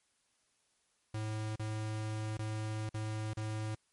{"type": "tone with dropouts", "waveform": "square", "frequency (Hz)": 108.4, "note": "A2", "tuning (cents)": -25, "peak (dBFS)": -36, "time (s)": [1.14, 3.75], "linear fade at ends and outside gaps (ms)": 5, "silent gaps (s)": [[1.558, 1.594], [2.372, 2.39], [2.893, 2.942], [3.335, 3.37]], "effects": ["white hiss -75 dBFS RMS until 3.92 s", "MP3 48 kbps"]}